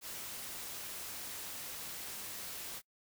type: noise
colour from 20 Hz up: white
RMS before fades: -44 dBFS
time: 0.01-2.82 s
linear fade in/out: 50 ms
effects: noise-tail reverb RT60 0.1 s tail -24 dB re dry